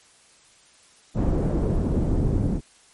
pink noise with low-pass filter sweep, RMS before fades -22 dBFS, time 1.14-2.61 s, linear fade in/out 50 ms, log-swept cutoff 440 to 270 Hz, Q 0.82, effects white hiss -55 dBFS RMS until 2.93 s + MP3 48 kbps

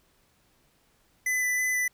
square tone with vibrato, 2000 Hz, B6, 21 cents sharp, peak -25 dBFS, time 1.26-1.88 s, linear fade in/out 5 ms, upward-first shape square, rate 3.1 Hz, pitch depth 8 cents each way, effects pink hiss -66 dBFS RMS until 1.93 s

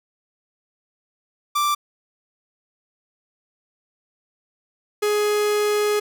45% pulse tone pair in turn, 1174.7 / 418 Hz, D6 / G#4, 0 / +11 cents, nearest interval octave + tritone, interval 1789 cents, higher first, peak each -18 dBFS, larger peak neither, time 1.55-1.75 / 5.02-6 s, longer second, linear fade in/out 10 ms, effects none

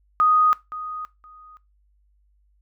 sine tone with echo, 1244.5 Hz, D#6, in tune, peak -14 dBFS, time 0.2-0.53 s, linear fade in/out 0 ms, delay 520 ms, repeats 2, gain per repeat -15 dB, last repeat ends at 1.57 s, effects noise-tail reverb RT60 0.2 s tail -18 dB re dry + added 50 Hz sine -59 dBFS peak until 2.61 s

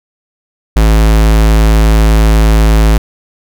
square tone, 54.1 Hz, A1, 29 cents flat, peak -5 dBFS, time 0.76-2.98 s, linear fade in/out 5 ms, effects none

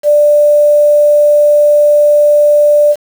sine tone with quantisation, 590 Hz, D5, 8 cents sharp, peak -4 dBFS, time 0.03-2.96 s, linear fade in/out 50 ms, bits 5, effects none

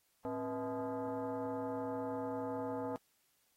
sine tone with frequency modulation, 110 Hz, A2, in tune, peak -36 dBFS, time 0.25-2.96 s, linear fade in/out 0 ms, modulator 377 Hz, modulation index 2.1, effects white hiss -75 dBFS RMS until 3.56 s + AAC 48 kbps

